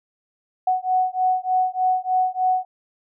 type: beating tone pair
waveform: sine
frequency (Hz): 740 / 743.3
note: F#5 / F#5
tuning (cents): 0 / +8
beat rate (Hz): 3.3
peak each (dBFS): -21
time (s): 0.67-2.65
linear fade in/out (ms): 5
effects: none